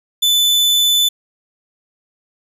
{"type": "tone", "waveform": "40% pulse", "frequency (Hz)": 3504, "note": "A7", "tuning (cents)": -8, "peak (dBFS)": -10, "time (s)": [0.22, 1.09], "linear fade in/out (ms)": 10, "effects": []}